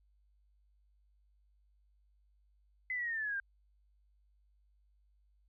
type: linear sweep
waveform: sine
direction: down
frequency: 2045 to 1568 Hz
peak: -34 dBFS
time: 2.9-3.4 s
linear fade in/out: 2 ms
effects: added 50 Hz sine -67 dBFS peak until 5.48 s